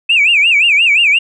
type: tone with vibrato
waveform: sine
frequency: 2525 Hz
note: D#7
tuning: 25 cents sharp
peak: -6 dBFS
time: 0.09-1.19 s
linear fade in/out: 10 ms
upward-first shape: sine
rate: 5.7 Hz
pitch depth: 200 cents each way
effects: tanh soft clip ceiling -2 dBFS